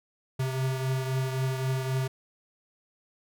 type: beating tone pair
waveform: square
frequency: 130.81 / 134.61 Hz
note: C3 / C3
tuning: 0 / +50 cents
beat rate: 3.8 Hz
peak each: -28 / -36 dBFS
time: 0.39-2.08 s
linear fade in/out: 10 ms
effects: none